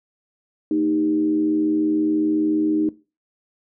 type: tone with frequency modulation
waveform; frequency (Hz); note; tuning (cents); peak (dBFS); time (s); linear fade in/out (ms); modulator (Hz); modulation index
sine; 309.8; D#4; -7; -17; 0.71-2.89; 2; 85.7; 0.53
effects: noise-tail reverb RT60 0.3 s tail -19 dB re dry